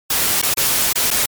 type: noise with dropouts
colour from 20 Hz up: white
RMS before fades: -17 dBFS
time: 0.1-1.26 s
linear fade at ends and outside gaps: 5 ms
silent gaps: 0.417-0.425 / 0.541-0.57 / 0.93-0.955 / 1.105-1.111 s
effects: MP3 96 kbps